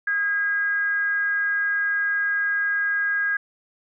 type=tone with frequency modulation; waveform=sine; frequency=1631 Hz; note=G#6; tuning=32 cents flat; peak=-20 dBFS; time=0.07-3.37 s; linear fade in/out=5 ms; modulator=372 Hz; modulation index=0.29; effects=none